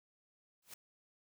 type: noise with exponential growth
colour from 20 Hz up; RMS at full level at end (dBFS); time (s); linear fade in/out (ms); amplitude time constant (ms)
white; -45; 0.62-0.74; 5; 26
effects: none